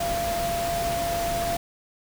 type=tone in noise; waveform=sine; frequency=685 Hz; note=F5; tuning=34 cents flat; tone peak=-25 dBFS; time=0-1.57 s; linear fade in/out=5 ms; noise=pink; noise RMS=-31 dBFS; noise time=0-1.57 s; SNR=+3 dB; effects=none